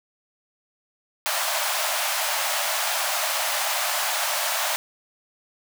pink high-pass noise, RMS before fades -25 dBFS, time 1.26-4.76 s, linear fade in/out 0 ms, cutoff 580 Hz, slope 96 dB/octave, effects none

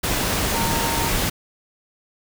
sine tone in noise, 919 Hz, A#5, 25 cents flat, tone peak -26 dBFS, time 0.54-1.09 s, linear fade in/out 10 ms, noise pink, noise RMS -22 dBFS, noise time 0.03-1.3 s, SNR -7 dB, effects none

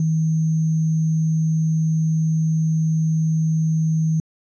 sine tone with sample-and-hold, 159.5 Hz, D#3, 43 cents sharp, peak -16 dBFS, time 0-4.2 s, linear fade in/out 2 ms, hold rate 6300 Hz, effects resampled to 22050 Hz

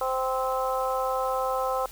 harmonic tone, 260.5 Hz, C4, 7 cents flat, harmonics 2 / 3 / 4 / 5, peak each -28 / -30 / -31 / -32 dBFS, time 0.01-1.86 s, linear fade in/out 2 ms, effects added 41 Hz sine -47 dBFS peak until 1.91 s + white hiss -47 dBFS RMS until 1.91 s

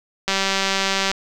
click train, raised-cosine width 0.2 ms, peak -3 dBFS, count 163, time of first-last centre 0.28-1.115 s, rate 194 Hz, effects none

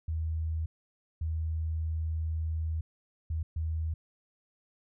sine tone bursts at uneven times, 80 Hz, D#2, 49 cents sharp, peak -29 dBFS, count 4, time 0.08-0.66 / 1.21-2.81 / 3.3-3.43 / 3.56-3.94 s, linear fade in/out 5 ms, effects none

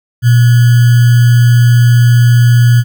sine tone with sample-and-hold, 120 Hz, B2, 49 cents flat, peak -3 dBFS, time 0.22-2.84 s, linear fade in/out 50 ms, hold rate 1575 Hz, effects none

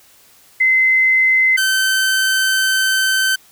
sine / sawtooth tone pair in turn, 2056 / 1540.3 Hz, C7 / G6, -31 / -31 cents, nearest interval perfect fourth, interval 500 cents, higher first, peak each -10 dBFS, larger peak neither, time 0.6-1.57 / 1.57-3.36 s, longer second, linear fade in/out 10 ms, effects white hiss -49 dBFS RMS until 3.51 s

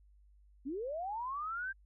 sine linear sweep, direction up, 246.9 to 1600 Hz, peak -36 dBFS, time 0.65-1.73 s, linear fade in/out 20 ms, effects added 50 Hz sine -60 dBFS peak until 1.85 s

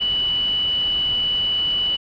sine tone in noise, 2962 Hz, F#7, 1 cent sharp, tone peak -18 dBFS, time 0-1.97 s, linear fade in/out 20 ms, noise pink, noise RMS -36 dBFS, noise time 0-1.97 s, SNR +15 dB, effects resampled to 11025 Hz

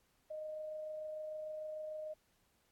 sine tone with amplitude modulation, 618 Hz, D#5, 12 cents flat, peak -40 dBFS, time 0.3-2.14 s, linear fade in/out 10 ms, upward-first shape sine, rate 26.7 Hz, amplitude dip 25%, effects pink hiss -75 dBFS RMS until 2.71 s + AAC 64 kbps

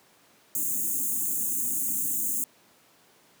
white band-stop noise, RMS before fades -28 dBFS, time 0.55-2.44 s, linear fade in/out 0 ms, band 330 to 6500 Hz, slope 96 dB/octave, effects pink hiss -59 dBFS RMS until 3.4 s + high-pass 200 Hz 12 dB/octave

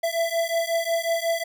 square beating tone pair, 665 / 670.5 Hz, E5 / E5, +15 / +29 cents, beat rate 5.5 Hz, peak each -26 dBFS, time 0.03-1.44 s, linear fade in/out 10 ms, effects none

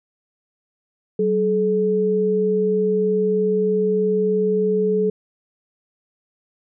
sine tone pair together, 189.4 / 428.4 Hz, F#3 / A4, +41 / -46 cents, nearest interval octave + major second, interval 1413 cents, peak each -22 / -17 dBFS, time 1.19-5.1 s, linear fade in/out 5 ms, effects none

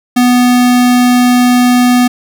square tone, 246.9 Hz, B3, in tune, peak -6 dBFS, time 0.16-2.08 s, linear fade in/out 10 ms, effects none

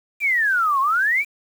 sine exponential two-way sweep, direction down then up, 2418 to 1046.5 to 2418 Hz, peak -16 dBFS, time 0.2-1.25 s, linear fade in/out 50 ms, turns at 0.8 s, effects 7-bit

